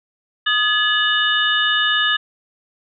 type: tone cluster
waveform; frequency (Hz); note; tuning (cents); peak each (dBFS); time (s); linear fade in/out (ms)
sine; 1243 / 1704 / 2943 / 3629; D#6 / G#6 / F#7 / A#7; -2 / +44 / -10 / -47; -23 / -18 / -20 / -22; 0.46-2.17; 10
effects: none